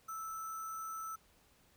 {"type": "tone with sample-and-hold", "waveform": "sine", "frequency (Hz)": 1318.5, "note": "E6", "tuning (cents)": 0, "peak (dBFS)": -40, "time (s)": [0.08, 1.16], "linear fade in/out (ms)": 10, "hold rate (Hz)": 7350, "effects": ["pink hiss -68 dBFS RMS until 1.76 s"]}